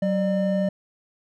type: tone pair together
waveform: triangle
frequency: 189.14 / 600 Hz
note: F#3 / D5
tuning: +38 / +37 cents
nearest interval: octave + minor sixth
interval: 1999 cents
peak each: -20 / -22 dBFS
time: 0.02-0.69 s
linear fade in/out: 5 ms
effects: none